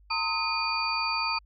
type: tone cluster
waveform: sine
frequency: 917 / 1041 / 1264 / 2451 / 4612 Hz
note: A#5 / C6 / D#6 / D#7 / D8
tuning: -29 / -9 / +27 / -27 / -32 cents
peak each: -32 / -38 / -32 / -31 / -31 dBFS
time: 0.1-1.39 s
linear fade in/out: 10 ms
effects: added 50 Hz sine -54 dBFS peak until 1.45 s